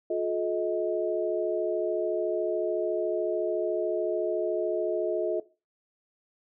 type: tone cluster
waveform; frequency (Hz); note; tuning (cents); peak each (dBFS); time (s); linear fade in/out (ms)
sine; 356 / 429.8 / 632; F4 / A4 / D#5; +33 / -41 / +27; -29 / -31 / -30; 0.1-5.4; 5
effects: noise-tail reverb RT60 0.3 s tail -17 dB re dry